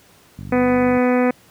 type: click train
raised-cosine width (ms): 5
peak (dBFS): -19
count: 29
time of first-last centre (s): 0.39-0.97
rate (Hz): 48.3
type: harmonic tone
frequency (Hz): 249.2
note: B3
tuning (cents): +16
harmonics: 1 / 2 / 3 / 4 / 5 / 6 / 7 / 8 / 9 / 10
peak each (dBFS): -16 / -18 / -25 / -30 / -30 / -33 / -32 / -32 / -33 / -36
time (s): 0.52-1.31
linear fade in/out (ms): 5
effects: pink hiss -51 dBFS RMS until 1.5 s + high-pass 80 Hz 12 dB/octave